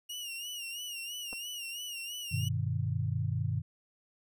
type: tone with vibrato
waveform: sawtooth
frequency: 2847 Hz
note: F7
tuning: 33 cents sharp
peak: -35 dBFS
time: 0.09-2.49 s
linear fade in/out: 10 ms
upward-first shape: sine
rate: 3 Hz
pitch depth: 79 cents each way
type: clicks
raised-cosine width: 1 ms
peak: -33 dBFS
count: 2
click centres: 1.328 / 1.332 s
type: chord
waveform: sine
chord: G augmented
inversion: none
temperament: just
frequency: 98 / 122.5 / 153.12 Hz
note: G2 / B2 / D#3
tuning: 0 / -14 / -27 cents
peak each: -33 / -33 / -35 dBFS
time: 2.31-3.62 s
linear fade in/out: 20 ms
effects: none